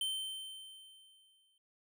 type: tone with exponential decay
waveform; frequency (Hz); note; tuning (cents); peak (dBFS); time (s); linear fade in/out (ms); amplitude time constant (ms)
square; 3101; G7; -19; -33; 0.01-1.58; 2; 340
effects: none